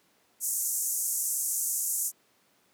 pink band-pass noise, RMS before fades -30 dBFS, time 0.4-2.12 s, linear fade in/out 50 ms, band 6500 to 14000 Hz, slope 48 dB/octave, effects pink hiss -66 dBFS RMS until 2.73 s + high-pass 200 Hz 12 dB/octave

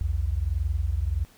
sine tone pair together, 61.5 / 82.97 Hz, B1 / E2, -7 / +12 cents, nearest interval perfect fourth, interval 519 cents, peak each -26 dBFS, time 0.01-1.25 s, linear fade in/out 0 ms, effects pink hiss -56 dBFS RMS until 1.37 s

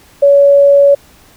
sine tone, 564 Hz, C#5, 30 cents sharp, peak -3 dBFS, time 0.22-0.95 s, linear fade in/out 10 ms, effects pink hiss -44 dBFS RMS until 1.36 s

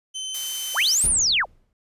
25% pulse tone, 3070 Hz, G7, 37 cents flat, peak -25 dBFS, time 0.14-0.95 s, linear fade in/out 20 ms
blue noise, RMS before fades -31 dBFS, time 0.34-1.07 s, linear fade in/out 5 ms
sine linear two-way sweep, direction up then down, 392 to 9956 to 392 Hz, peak -17 dBFS, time 0.74-1.46 s, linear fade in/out 50 ms, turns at 1.08 s
brown noise with exponential decay, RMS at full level -28 dBFS, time 1.04-1.73 s, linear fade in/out 1 ms, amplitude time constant 150 ms
effects resampled to 32000 Hz

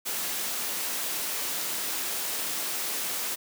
white noise, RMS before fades -31 dBFS, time 0.05-3.36 s, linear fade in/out 20 ms, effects high-pass 200 Hz 12 dB/octave

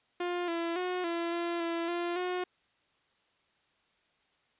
sawtooth tone with pitch steps, 352.9 / 336.3 / 363.1 / 338.6 / 342.2 / 335.9 / 346.4 / 362 Hz, F4 / E4 / F#4 / E4 / F4 / E4 / F4 / F#4, +18 / +35 / -33 / +46 / -35 / +33 / -14 / -38 cents, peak -27 dBFS, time 0.2-2.44 s, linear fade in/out 5 ms, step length 280 ms, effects white hiss -71 dBFS RMS until 4.59 s + resampled to 8000 Hz

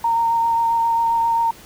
sine tone with vibrato, 922 Hz, A#5, 19 cents flat, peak -15 dBFS, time 0.04-1.51 s, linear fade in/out 5 ms, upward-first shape sine, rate 7.5 Hz, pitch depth 12 cents each way, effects pink hiss -43 dBFS RMS until 1.65 s

